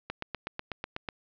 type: click train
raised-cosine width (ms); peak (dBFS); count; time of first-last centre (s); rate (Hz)
0.3; -17; 9; 0.1-1.088; 8.1
effects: low-pass 4000 Hz 12 dB/octave